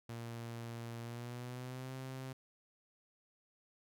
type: tone with pitch glide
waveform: sawtooth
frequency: 116.8 to 131.1 Hz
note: A#2 to C3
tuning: +4 to +4 cents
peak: -39 dBFS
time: 0.09-2.33 s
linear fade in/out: 5 ms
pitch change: +200 cents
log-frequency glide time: 1.01-1.94 s
effects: none